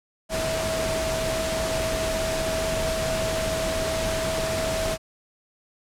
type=tone in noise; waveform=sine; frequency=645 Hz; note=E5; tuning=38 cents flat; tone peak=-26 dBFS; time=0.29-4.98 s; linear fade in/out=50 ms; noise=pink; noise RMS=-28 dBFS; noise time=0.29-4.98 s; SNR=-1 dB; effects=low-pass 10000 Hz 12 dB/octave